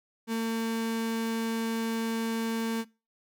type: tone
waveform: 35% pulse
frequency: 226.5 Hz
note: A#3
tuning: 50 cents flat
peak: -26 dBFS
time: 0.27-2.85 s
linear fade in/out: 50 ms
effects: noise-tail reverb RT60 0.3 s tail -22 dB re dry